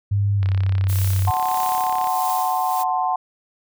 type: tone with pitch glide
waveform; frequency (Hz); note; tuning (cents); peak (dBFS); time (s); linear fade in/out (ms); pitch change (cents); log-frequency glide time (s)
sine; 100.7 to 95.88; G2 to G2; +47 to -38; -16; 0.11-1.31; 10; -85; 0.38-0.43
type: click train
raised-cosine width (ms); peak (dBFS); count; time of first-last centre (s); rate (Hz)
0.3; -18; 57; 0.43-2.072; 34.1
type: noise with tremolo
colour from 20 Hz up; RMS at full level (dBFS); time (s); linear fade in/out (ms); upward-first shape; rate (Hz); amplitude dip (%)
blue; -30; 0.88-2.84; 20; sine; 1.6; 55
type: chord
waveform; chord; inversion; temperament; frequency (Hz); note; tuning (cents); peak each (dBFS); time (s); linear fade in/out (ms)
sine; F# diminished; none; equal; 740 / 880 / 1046.5; F#5 / A5 / C6; 0 / 0 / 0; -21 / -24 / -24; 1.27-3.16; 5
effects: none